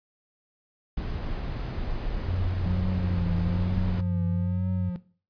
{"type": "noise", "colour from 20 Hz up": "brown", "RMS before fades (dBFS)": -31, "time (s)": [0.97, 4.01], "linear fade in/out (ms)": 5}
{"type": "tone with pitch glide", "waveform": "sine", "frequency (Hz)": [90.7, 94.5], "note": ["F#2", "F#2"], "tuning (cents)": [-34, 37], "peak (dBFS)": -26, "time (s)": [2.28, 4.9], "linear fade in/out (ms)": 10, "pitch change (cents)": 71, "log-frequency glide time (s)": [3.1, 3.85]}
{"type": "tone with vibrato", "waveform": "triangle", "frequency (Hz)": 178, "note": "F3", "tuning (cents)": 33, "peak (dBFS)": -25, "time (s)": [2.66, 4.96], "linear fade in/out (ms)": 0, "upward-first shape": "triangle", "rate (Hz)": 1.1, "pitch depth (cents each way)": 69}
{"effects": ["noise-tail reverb RT60 0.4 s tail -17 dB re dry", "resampled to 11025 Hz"]}